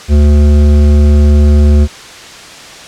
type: tone with hard clipping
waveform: triangle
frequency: 73.42 Hz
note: D2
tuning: in tune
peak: -5 dBFS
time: 0.08-1.88 s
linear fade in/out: 50 ms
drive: 16 dB
effects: white hiss -30 dBFS RMS until 2.87 s + low-pass 6000 Hz 12 dB/octave